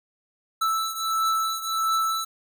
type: beating tone pair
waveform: square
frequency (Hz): 1318.5 / 1320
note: E6 / E6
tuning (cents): 0 / +2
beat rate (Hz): 1.5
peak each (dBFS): -25 / -29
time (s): 0.61-2.25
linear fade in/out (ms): 10
effects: none